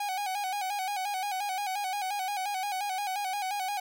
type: tone with vibrato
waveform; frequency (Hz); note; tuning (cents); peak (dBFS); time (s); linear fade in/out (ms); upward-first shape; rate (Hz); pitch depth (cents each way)
45% pulse; 784; G5; 0; -30; 0-3.8; 5; square; 5.7; 77
effects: none